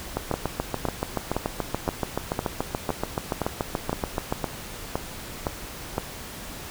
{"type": "two click trains", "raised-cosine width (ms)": 1, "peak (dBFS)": [-10, -10], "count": [30, 12], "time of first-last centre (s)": [[0.17, 4.325], [0.34, 5.981]], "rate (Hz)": [6.98, 1.95], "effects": ["pink hiss -38 dBFS RMS until 6.7 s"]}